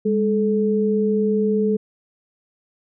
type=tone pair together; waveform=sine; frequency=204.1 / 432.5 Hz; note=G#3 / A4; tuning=-30 / -30 cents; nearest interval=octave + minor second; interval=1300 cents; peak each=-19 dBFS; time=0.05-1.77 s; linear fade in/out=10 ms; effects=none